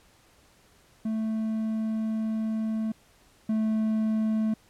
triangle tone pair in turn, 220 / 218.5 Hz, A3 / A3, 0 / -12 cents, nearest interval unison, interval 12 cents, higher first, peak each -24 / -21 dBFS, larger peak second, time 1.05-2.92 / 3.49-4.54 s, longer first, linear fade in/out 5 ms, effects pink hiss -60 dBFS RMS until 4.69 s + low-pass 12000 Hz 12 dB/octave

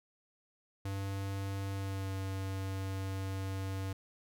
square tone with pitch glide, 98 to 96.21 Hz, G2 to G2, 0 to -32 cents, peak -36 dBFS, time 0.85-3.93 s, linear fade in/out 5 ms, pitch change -32 cents, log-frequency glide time 1.73-2.13 s, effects none

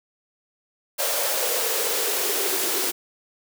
white noise with high-pass filter sweep, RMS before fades -24 dBFS, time 0.98-2.92 s, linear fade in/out 20 ms, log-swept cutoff 570 to 340 Hz, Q 5.3, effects none

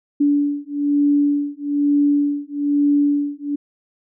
sine beating tone pair, 287.9 / 289 Hz, D4 / D4, -34 / -28 cents, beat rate 1.1 Hz, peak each -18 dBFS, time 0.2-3.56 s, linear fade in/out 10 ms, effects none

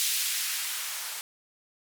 violet noise with band-pass filter sweep, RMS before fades -31 dBFS, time 0-1.21 s, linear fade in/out 0 ms, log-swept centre 3000 to 870 Hz, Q 0.92, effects none

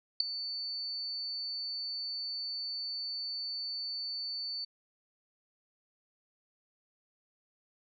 sine tone with ADSR envelope, 4500 Hz, C#8, 25 cents sharp, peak -19 dBFS, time 0.2-4.65 s, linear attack 4 ms, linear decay 6 ms, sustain -16 dB, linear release 9 ms, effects none

